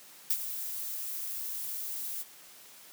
violet noise with ADSR envelope, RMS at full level -26 dBFS, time 0.3-2.24 s, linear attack 6 ms, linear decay 59 ms, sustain -11 dB, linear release 27 ms, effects white hiss -53 dBFS RMS until 2.92 s + high-pass 150 Hz 12 dB/octave

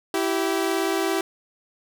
sawtooth tone pair together, 329.6 / 387 Hz, E4 / G4, 0 / -22 cents, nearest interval minor third, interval 278 cents, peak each -21 / -20 dBFS, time 0.14-1.21 s, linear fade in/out 2 ms, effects none

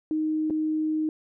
sine tone with dropouts, 311.1 Hz, D#4, in tune, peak -23 dBFS, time 0.11-1.09 s, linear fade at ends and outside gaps 1 ms, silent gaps 0.5-0.506 s, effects none

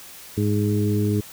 harmonic tone with a mistuned harmonic, 103.83 Hz, G#2, in tune, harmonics 1 / 2 / 3 / 4, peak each -21 / -24 / -26 / -27 dBFS, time 0.37-1.21 s, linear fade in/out 10 ms, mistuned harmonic 1, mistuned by +16 cents, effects white hiss -42 dBFS RMS until 1.32 s

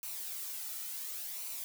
blue noise with flanger, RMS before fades -41 dBFS, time 0.03-1.64 s, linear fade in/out 0 ms, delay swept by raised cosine 0.58 to 1.88 ms, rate 0.7 Hz, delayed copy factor -0.5, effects none

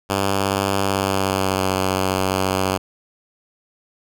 5% pulse tone with pitch glide, 98 to 94.77 Hz, G2 to F#2, 0 to +42 cents, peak -7 dBFS, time 0.09-2.78 s, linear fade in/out 20 ms, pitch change -58 cents, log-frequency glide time 0.81-1.71 s, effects none

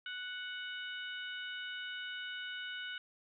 harmonic tone, 740 Hz, F#5, in tune, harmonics 2 / 3 / 4 / 5, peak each -42 / -51 / -45 / -51 dBFS, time 0.06-2.98 s, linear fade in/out 2 ms, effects none

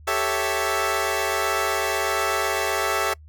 15% pulse chord, A dominant seventh, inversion third, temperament equal, 392 / 440 / 554.4 / 659.3 Hz, G4 / A4 / C#5 / E5, 0 / 0 / 0 / 0 cents, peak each -21 / -21 / -22 / -20 dBFS, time 0.07-3.14 s, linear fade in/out 10 ms, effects noise-tail reverb RT60 0.1 s tail -26 dB re dry + added 76 Hz sine -43 dBFS peak until 3.28 s

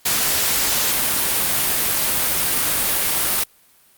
white noise, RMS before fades -19 dBFS, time 0.05-3.44 s, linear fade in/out 10 ms, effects white hiss -54 dBFS RMS until 3.97 s + Opus 48 kbps

